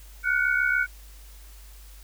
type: tone cluster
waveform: sine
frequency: 1437 / 1504 / 2235 Hz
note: F6 / F#6 / C#7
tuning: +49 / +28 / +14 cents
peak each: -25 / -23 / -29 dBFS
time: 0.23-0.87 s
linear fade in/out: 50 ms
effects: added 50 Hz sine -44 dBFS peak until 2.03 s + white hiss -53 dBFS RMS until 2.03 s